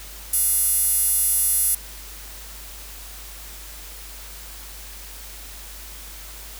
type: tone with high-pass filter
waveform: sawtooth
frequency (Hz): 700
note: F5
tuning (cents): +4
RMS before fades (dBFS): -20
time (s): 0.33-1.75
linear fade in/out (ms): 5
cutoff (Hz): 11000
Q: 3.4
effects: added 50 Hz sine -40 dBFS peak until 6.59 s + white hiss -40 dBFS RMS until 6.59 s